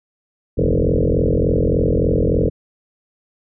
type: tone with frequency modulation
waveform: sine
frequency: 180 Hz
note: F#3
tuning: 47 cents flat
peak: -13 dBFS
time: 0.57-2.5 s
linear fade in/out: 20 ms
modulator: 43.4 Hz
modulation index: 7.8
effects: none